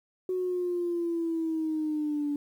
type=linear sweep; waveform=sine; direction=down; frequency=370.5 to 287.9 Hz; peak=-26 dBFS; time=0.29-2.36 s; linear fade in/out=2 ms; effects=tanh soft clip ceiling -22 dBFS + 10-bit